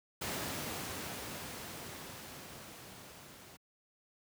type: noise with level ramp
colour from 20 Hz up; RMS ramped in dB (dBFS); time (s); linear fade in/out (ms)
pink; -37 to -54; 0.21-3.57; 10
effects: high-pass 100 Hz 12 dB/octave